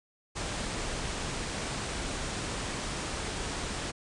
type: low-pass noise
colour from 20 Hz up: pink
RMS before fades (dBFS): -35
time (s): 0.35-3.92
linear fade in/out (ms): 20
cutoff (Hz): 9500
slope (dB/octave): 96
effects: none